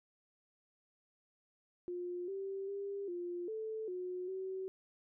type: tone with pitch steps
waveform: sine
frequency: 354.9 / 389.5 / 398.9 / 351.1 / 438.7 / 363.4 / 378.7 Hz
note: F4 / G4 / G4 / F4 / A4 / F#4 / F#4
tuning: +28 / -11 / +30 / +9 / -5 / -31 / +40 cents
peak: -38 dBFS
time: 1.88-4.68 s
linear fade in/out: 0 ms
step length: 400 ms
effects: none